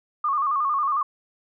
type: tone with vibrato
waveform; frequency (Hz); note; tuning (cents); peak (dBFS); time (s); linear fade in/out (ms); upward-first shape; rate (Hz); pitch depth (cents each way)
sine; 1154; D6; -31; -20; 0.24-1.03; 5; square; 11; 81
effects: none